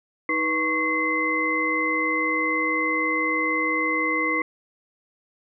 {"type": "tone cluster", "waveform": "sine", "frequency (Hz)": [316, 489.8, 1101, 2058], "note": ["D#4", "B4", "C#6", "C7"], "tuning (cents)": [27, -14, -12, -29], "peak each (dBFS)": [-28, -31, -27, -23], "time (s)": [0.29, 4.42], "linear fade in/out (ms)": 2, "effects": []}